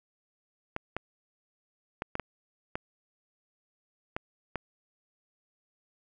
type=clicks; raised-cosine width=0.5 ms; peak=-17 dBFS; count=8; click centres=0.764 / 0.966 / 2.021 / 2.154 / 2.197 / 2.755 / 4.165 / 4.557 s; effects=none